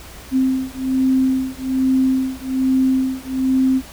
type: beating tone pair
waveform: sine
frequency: 261.2 / 262.4 Hz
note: C4 / C4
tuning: -3 / +5 cents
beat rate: 1.2 Hz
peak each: -18 dBFS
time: 0.31-3.82 s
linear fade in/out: 50 ms
effects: added 60 Hz sine -42 dBFS peak until 3.92 s + pink hiss -39 dBFS RMS until 3.92 s